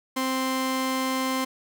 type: tone pair together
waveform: sawtooth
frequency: 261.6 / 523.2 Hz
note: C4 / C5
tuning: 0 / 0 cents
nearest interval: octave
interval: 1200 cents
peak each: -22 dBFS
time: 0.16-1.45 s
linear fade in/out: 10 ms
effects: none